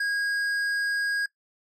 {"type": "tone with tanh clipping", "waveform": "sine", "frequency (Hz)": 1638, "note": "G#6", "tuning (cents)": -24, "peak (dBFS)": -26, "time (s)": [0, 1.26], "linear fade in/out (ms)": 5, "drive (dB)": 10, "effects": ["noise-tail reverb RT60 0.1 s tail -18 dB re dry"]}